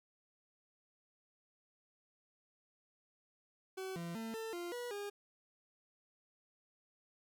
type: tone with pitch steps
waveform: 40% pulse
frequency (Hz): 379 / 170.1 / 225.1 / 446.9 / 348 / 485.5 / 407.4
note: F#4 / F3 / A3 / A4 / F4 / B4 / G#4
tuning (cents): +42 / -45 / +40 / +27 / -6 / -30 / -33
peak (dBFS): -40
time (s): 3.77-5.1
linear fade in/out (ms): 10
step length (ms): 190
effects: 13-bit